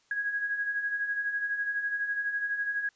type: beating tone pair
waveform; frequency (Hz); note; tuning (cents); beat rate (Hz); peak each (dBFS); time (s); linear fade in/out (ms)
sine; 1643 / 1655; G#6 / G#6; -19 / -6; 12; -37 / -29; 0.11-2.89; 2
effects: white hiss -67 dBFS RMS until 2.95 s + resampled to 16000 Hz